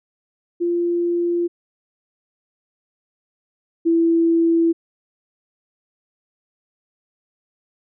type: tone pair in turn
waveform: sine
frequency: 345.6 / 332.6 Hz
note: F4 / E4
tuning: -18 / +16 cents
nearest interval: minor second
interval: 66 cents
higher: first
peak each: -17 / -13 dBFS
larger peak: second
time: 0.6-1.48 / 3.85-4.73 s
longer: neither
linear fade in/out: 20 ms
effects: none